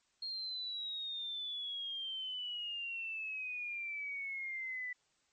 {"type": "exponential sweep", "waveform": "sine", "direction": "down", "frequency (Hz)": [4255, 1976], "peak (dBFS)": -38, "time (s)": [0.22, 4.93], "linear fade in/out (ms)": 5, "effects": ["white hiss -75 dBFS RMS until 5.32 s", "MP3 32 kbps"]}